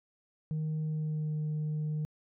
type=tone with pitch glide; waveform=sine; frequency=155.56 to 152.8 Hz; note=D#3 to D#3; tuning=0 to -31 cents; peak=-28 dBFS; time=0.51-2.05 s; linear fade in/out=0 ms; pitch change=-31 cents; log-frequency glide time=0.82-1.38 s; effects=tanh soft clip ceiling -29 dBFS